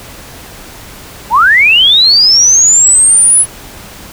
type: linear sweep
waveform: sine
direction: up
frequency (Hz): 810 to 10320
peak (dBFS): -3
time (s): 1.3-3.46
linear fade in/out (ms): 50
effects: pink hiss -31 dBFS RMS until 4.12 s